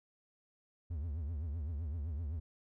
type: tone with vibrato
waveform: triangle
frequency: 77.78 Hz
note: D#2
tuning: in tune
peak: -34 dBFS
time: 0.9-2.4 s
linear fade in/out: 10 ms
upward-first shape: triangle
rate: 7.8 Hz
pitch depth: 240 cents each way
effects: none